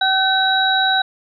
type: tone cluster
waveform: sine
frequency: 763 / 1527 / 3875 Hz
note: G5 / G6 / B7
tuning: -47 / -46 / -34 cents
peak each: -18 dBFS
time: 0.01-1.02 s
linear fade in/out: 5 ms
effects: none